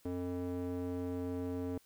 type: tone with band-pass filter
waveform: square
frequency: 89.3 Hz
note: F2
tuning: 39 cents sharp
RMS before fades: -38 dBFS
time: 0.05-1.78 s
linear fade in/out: 5 ms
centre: 350 Hz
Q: 2.2
effects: white hiss -67 dBFS RMS until 1.85 s